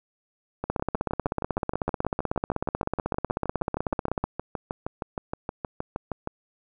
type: two click trains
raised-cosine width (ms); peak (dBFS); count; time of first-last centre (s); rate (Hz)
1; -15 / -11; 37 / 58; 0.64-6.274 / 0.7-4.24; 6.39 / 16.1
effects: none